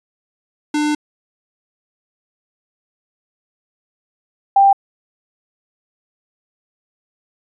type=tone pair in turn; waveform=square / sine; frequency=299 / 790.2 Hz; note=D4 / G5; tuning=+31 / +14 cents; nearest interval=octave + perfect fourth; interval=1683 cents; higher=second; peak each=-16 / -7 dBFS; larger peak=second; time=0.74-0.95 / 4.56-4.73 s; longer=first; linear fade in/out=5 ms; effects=resampled to 22050 Hz